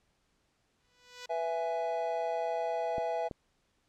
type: tone with exponential growth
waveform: 5% pulse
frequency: 493.9 Hz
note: B4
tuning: in tune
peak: -29 dBFS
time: 0.8-1.26 s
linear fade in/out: 5 ms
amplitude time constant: 98 ms
type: chord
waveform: triangle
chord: E major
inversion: second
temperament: equal with one note detuned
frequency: 493.9 / 662.7 / 830.6 Hz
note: B4 / E5 / G#5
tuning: 0 / +9 / 0 cents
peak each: -35 / -31 / -34 dBFS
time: 1.29-3.29 s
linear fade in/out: 20 ms
type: clicks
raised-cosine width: 2 ms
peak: -26 dBFS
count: 2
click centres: 2.982 / 3.312 s
effects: pink hiss -74 dBFS RMS until 3.88 s + low-pass 8000 Hz 12 dB/octave

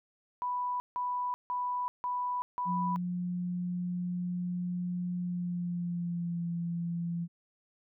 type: tone bursts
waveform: sine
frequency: 987.8 Hz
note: B5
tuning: in tune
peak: -30 dBFS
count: 5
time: 0.42-2.96 s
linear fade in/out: 0 ms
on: 380 ms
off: 160 ms
type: tone with pitch glide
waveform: sine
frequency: 178 to 170.55 Hz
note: F3 to F3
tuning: +33 to -41 cents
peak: -31 dBFS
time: 2.65-7.28 s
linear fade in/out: 50 ms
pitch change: -74 cents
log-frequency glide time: 5.18-6.47 s
effects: none

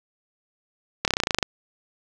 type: slowing click train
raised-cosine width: 0.2 ms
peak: -3 dBFS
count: 12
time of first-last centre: 1.05-1.428 s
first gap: 28 ms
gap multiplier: 1.04
effects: none

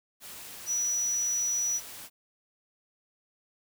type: tone in noise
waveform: sine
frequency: 5880 Hz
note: F#8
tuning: 12 cents flat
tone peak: -26 dBFS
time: 0.66-1.81 s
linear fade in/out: 50 ms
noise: white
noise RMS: -44 dBFS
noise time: 0.2-2.1 s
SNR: +15 dB
effects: none

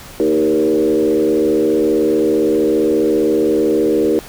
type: tone with frequency modulation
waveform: sine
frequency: 392 Hz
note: G4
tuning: in tune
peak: -11 dBFS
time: 0.2-4.19 s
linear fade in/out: 0 ms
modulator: 75.2 Hz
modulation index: 1.5
effects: pink hiss -36 dBFS RMS until 4.28 s

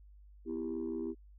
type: chord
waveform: sine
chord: E minor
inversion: second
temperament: just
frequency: 247.2 / 329.6 / 395.6 Hz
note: B3 / E4 / G4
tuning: +2 / 0 / +16 cents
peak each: -39 / -37 / -39 dBFS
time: 0.45-1.15 s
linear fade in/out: 50 ms
effects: tanh soft clip ceiling -29 dBFS + added 50 Hz sine -54 dBFS peak until 1.38 s

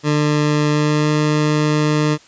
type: tone with pitch glide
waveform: 20% pulse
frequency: 149.4 to 151.22 Hz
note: D3 to D#3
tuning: +30 to -49 cents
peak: -9 dBFS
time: 0.03-2.18 s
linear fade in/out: 50 ms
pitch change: +21 cents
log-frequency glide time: 0.72-1.11 s
effects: white hiss -47 dBFS RMS until 2.27 s + resampled to 16000 Hz

